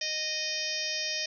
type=harmonic tone with a mistuned harmonic; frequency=619 Hz; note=D#5; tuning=9 cents flat; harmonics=1 / 3 / 4 / 5 / 6 / 7 / 8 / 9 / 10; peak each=-42 / -39 / -38 / -40 / -41 / -42 / -37 / -34 / -44 dBFS; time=0.01-1.26 s; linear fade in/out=5 ms; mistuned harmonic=6; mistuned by=-24 cents; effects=none